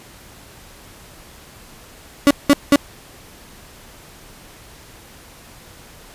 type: tone bursts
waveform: 35% pulse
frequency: 284.5 Hz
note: C#4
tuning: 45 cents sharp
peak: -6 dBFS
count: 3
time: 2.27-2.758 s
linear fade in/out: 0 ms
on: 36 ms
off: 190 ms
effects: pink hiss -43 dBFS RMS until 6.14 s + resampled to 32000 Hz